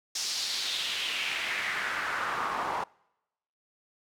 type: noise with band-pass filter sweep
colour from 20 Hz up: pink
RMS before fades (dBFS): -32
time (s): 0.15-2.84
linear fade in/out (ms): 5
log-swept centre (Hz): 5500 to 890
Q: 2.6
effects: noise-tail reverb RT60 0.9 s tail -26 dB re dry